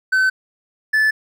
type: tone pair in turn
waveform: triangle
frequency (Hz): 1525 / 1742.1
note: G6 / A6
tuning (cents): -48 / -18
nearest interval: major second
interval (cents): 230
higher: second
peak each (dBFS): -11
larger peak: neither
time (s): 0.12-0.3 / 0.93-1.11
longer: neither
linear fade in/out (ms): 10
effects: none